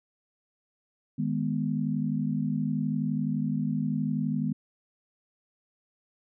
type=chord; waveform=sine; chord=G# minor; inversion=second; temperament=equal; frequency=155.56 / 207.7 / 246.9 Hz; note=D#3 / G#3 / B3; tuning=0 / 0 / 0 cents; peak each=-30 dBFS; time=1.18-4.53 s; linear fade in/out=10 ms; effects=none